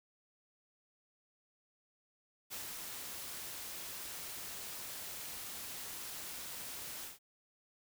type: noise with ADSR envelope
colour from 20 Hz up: white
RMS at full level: -43 dBFS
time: 2.5-7.19 s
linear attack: 29 ms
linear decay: 130 ms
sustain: -2 dB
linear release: 150 ms
effects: none